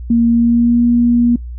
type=tone with pitch glide; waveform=sine; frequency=233.1 to 238.7 Hz; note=A#3 to A#3; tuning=0 to +41 cents; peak=-8 dBFS; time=0.1-1.36 s; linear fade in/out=5 ms; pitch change=+41 cents; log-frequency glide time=0.29-0.84 s; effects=noise-tail reverb RT60 0.1 s tail -21 dB re dry + added 60 Hz sine -24 dBFS peak until 1.58 s